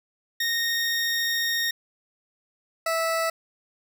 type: tone pair in turn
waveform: 20% pulse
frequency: 1854 / 655.5 Hz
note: A#6 / E5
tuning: -10 / -10 cents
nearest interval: octave + tritone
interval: 1800 cents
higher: first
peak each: -18 dBFS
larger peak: neither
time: 0.4-1.71 / 2.86-3.3 s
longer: first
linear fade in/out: 5 ms
effects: none